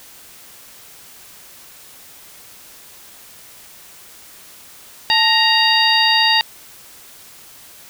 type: harmonic tone with a mistuned harmonic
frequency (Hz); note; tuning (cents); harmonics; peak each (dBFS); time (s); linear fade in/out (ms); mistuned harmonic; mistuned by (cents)
934; A#5; +3; 1 / 2 / 3 / 4 / 5; -18 / -18 / -18 / -18 / -18; 5.1-6.41; 0; 1; -100
effects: white hiss -42 dBFS RMS until 7.89 s